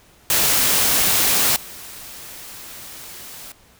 white noise with level steps, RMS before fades -17 / -37 dBFS, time 0.3-3.52 s, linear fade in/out 2 ms, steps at 1.56 s, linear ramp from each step 2 ms, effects pink hiss -52 dBFS RMS until 3.79 s

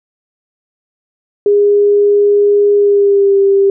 sine tone with pitch glide, 409 to 394.6 Hz, G#4 to G4, -26 to +11 cents, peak -6 dBFS, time 1.46-3.7 s, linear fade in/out 2 ms, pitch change -63 cents, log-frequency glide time 2.75-3.38 s, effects none

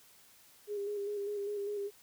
sine tone with vibrato, 408.2 Hz, G#4, 30 cents flat, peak -34 dBFS, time 0.67-1.91 s, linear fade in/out 50 ms, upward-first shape square, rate 5 Hz, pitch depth 28 cents each way, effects white hiss -61 dBFS RMS until 2.02 s

